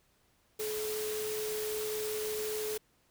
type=tone in noise; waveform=sine; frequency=428.7 Hz; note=A4; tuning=45 cents flat; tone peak=-34 dBFS; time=0.59-2.78 s; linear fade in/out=10 ms; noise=white; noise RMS=-40 dBFS; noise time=0.59-2.78 s; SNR=+3 dB; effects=pink hiss -70 dBFS RMS until 3.1 s